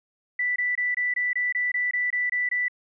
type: tone bursts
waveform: sine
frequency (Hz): 1975.5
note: B6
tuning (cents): 0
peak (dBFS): -22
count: 12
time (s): 0.39-2.683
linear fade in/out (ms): 5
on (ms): 170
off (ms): 23
effects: none